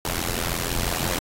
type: noise with amplitude modulation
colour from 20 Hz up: pink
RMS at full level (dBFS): -22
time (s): 0.05-1.19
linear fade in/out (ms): 2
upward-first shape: sine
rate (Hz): 85.9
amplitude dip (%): 90
effects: AAC 48 kbps